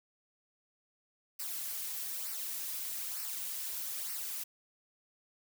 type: noise with flanger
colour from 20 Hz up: blue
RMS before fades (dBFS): -39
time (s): 1.39-4.44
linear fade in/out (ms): 10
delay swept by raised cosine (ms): 0.28 to 3.68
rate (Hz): 1.1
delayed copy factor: -0.6
effects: none